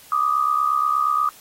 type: tone pair together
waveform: sine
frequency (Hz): 1176.1 / 1244.5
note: D6 / D#6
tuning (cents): +2 / 0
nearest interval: minor second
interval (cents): 98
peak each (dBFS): -21 / -19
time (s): 0.12-1.29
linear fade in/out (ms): 2
effects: white hiss -47 dBFS RMS until 1.4 s + AAC 48 kbps